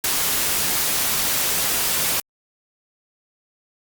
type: noise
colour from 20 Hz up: white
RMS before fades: -21 dBFS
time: 0.04-2.2 s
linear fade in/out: 2 ms
effects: Opus 48 kbps